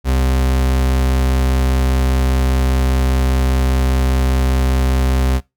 40% pulse tone, 65 Hz, C2, 11 cents flat, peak -12 dBFS, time 0.04-5.41 s, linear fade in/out 50 ms, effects noise-tail reverb RT60 0.2 s tail -21 dB re dry

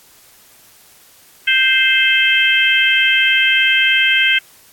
harmonic tone, 523.3 Hz, C5, in tune, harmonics 3 / 4 / 5 / 6, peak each -16 / -16 / -16 / -16 dBFS, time 1.47-4.39 s, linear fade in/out 10 ms, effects white hiss -47 dBFS RMS until 4.72 s + AAC 64 kbps

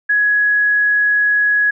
sine tone, 1675 Hz, G#6, 14 cents sharp, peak -11 dBFS, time 0.09-1.71 s, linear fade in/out 10 ms, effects none

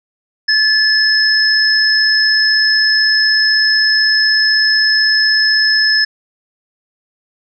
sine tone pair together, 1729 / 5184 Hz, A6 / E8, -31 / -30 cents, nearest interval octave + perfect fifth, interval 1901 cents, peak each -12 dBFS, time 0.48-6.05 s, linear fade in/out 10 ms, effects none

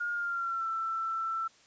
sine tone with pitch glide, 1422 to 1334.5 Hz, F6 to E6, +31 to +21 cents, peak -30 dBFS, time 0-1.48 s, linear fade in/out 10 ms, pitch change -110 cents, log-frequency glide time 0.12-0.67 s, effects white hiss -61 dBFS RMS until 1.66 s + resampled to 16000 Hz

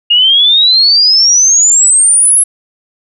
sine exponential sweep, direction up, 2826 to 11000 Hz, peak -4 dBFS, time 0.1-2.44 s, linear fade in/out 10 ms, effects none

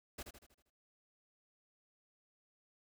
pink noise with echo, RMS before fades -45 dBFS, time 0.18-0.23 s, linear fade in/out 10 ms, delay 79 ms, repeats 6, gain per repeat -6 dB, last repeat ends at 0.704 s, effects none

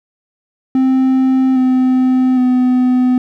triangle tone with pitch steps, 261.6 / 256.8 / 252.1 Hz, C4 / C4 / B3, 0 / -32 / +36 cents, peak -7 dBFS, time 0.75-3.18 s, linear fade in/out 2 ms, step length 810 ms, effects none

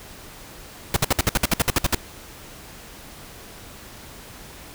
pink noise bursts, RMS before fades -18 dBFS, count 13, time 0.94-1.948 s, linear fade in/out 2 ms, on 24 ms, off 58 ms, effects pink hiss -42 dBFS RMS until 4.74 s

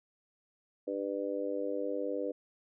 harmonic tone, 99.5 Hz, G2, 26 cents sharp, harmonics 3 / 4 / 5 / 6, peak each -38 / -40 / -35 / -40 dBFS, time 0.87-2.32 s, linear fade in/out 10 ms, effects none

